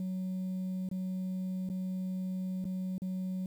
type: tone with dropouts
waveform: sine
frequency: 186 Hz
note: F#3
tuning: 9 cents sharp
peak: -30 dBFS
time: 0-3.46 s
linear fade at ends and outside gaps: 2 ms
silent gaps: 0.889-0.913 / 1.69-1.699 / 2.643-2.652 / 2.981-3.019 s
effects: tanh soft clip ceiling -32 dBFS + 10-bit